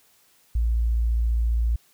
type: tone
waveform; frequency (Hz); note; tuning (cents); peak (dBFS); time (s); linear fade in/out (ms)
sine; 57.4; A#1; -26; -19; 0.55-1.76; 5
effects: white hiss -60 dBFS RMS until 1.93 s